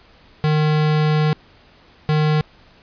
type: tone pair in turn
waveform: square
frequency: 153.1 / 153.1 Hz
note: D#3 / D#3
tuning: -28 / -28 cents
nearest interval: unison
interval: 0 cents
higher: neither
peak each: -15 dBFS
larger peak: neither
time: 0.44-1.33 / 2.09-2.41 s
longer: first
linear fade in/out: 0 ms
effects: pink hiss -50 dBFS RMS until 2.82 s + resampled to 11025 Hz